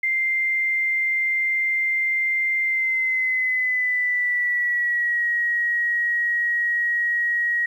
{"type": "tone with pitch glide", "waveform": "sine", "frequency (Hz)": [2093, 1897.2], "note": ["C7", "A#6"], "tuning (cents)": [0, 30], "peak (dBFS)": -19, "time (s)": [0.03, 7.66], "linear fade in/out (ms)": 5, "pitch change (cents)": -170, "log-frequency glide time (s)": [2.63, 5.26], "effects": ["9-bit"]}